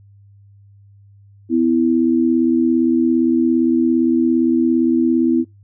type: tone pair together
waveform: sine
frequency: 252.1 / 329.6 Hz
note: B3 / E4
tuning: +36 / 0 cents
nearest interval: perfect fourth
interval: 464 cents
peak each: -15 dBFS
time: 1.49-5.45 s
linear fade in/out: 50 ms
effects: noise-tail reverb RT60 0.2 s tail -24 dB re dry + added 100 Hz sine -44 dBFS peak until 5.63 s